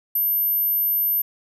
sine tone, 13000 Hz, G#9, 38 cents flat, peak -18 dBFS, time 0.15-1.22 s, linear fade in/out 5 ms, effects none

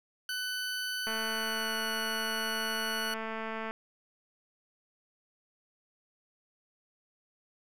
20% pulse tone with pitch glide, 1500 to 1474.2 Hz, F#6 to F#6, +23 to -7 cents, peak -28 dBFS, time 0.29-3.14 s, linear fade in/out 2 ms, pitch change -30 cents, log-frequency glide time 1.07-1.79 s
click train, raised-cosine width 0.5 ms, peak -23 dBFS, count 587, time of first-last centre 1.07-3.71 s, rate 222 Hz
effects none

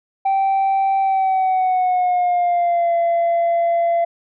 sine tone with pitch glide, 778 to 681.2 Hz, G5 to F5, -13 to -43 cents, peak -12 dBFS, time 0.25-4.05 s, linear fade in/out 10 ms, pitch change -230 cents, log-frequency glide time 1-2.94 s, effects tanh soft clip ceiling -13 dBFS

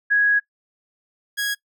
sine / sawtooth tone pair in turn, 1661.2 / 1655 Hz, G#6 / G#6, 0 / -6 cents, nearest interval unison, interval 6 cents, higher first, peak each -14 / -18 dBFS, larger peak first, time 0.1-0.4 / 1.37-1.55 s, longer first, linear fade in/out 20 ms, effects noise-tail reverb RT60 0.1 s tail -21 dB re dry

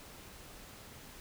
silence, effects pink hiss -52 dBFS RMS until 1.2 s

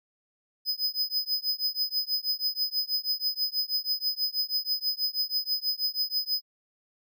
square tone with tremolo, 5020 Hz, D#8, 15 cents sharp, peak -23 dBFS, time 0.65-6.42 s, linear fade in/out 50 ms, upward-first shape triangle, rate 6.2 Hz, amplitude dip 100%, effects none

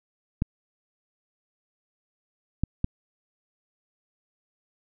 clicks, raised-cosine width 5 ms, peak -11 dBFS, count 3, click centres 0.421 / 2.636 / 2.844 s, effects none

